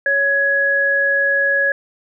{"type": "tone pair together", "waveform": "sine", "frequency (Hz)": [556.7, 1674], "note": ["C#5", "G#6"], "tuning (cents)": [7, 13], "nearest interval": "octave + perfect fifth", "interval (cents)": 1906, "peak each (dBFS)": [-21, -14], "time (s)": [0.06, 1.72], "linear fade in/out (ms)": 2, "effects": []}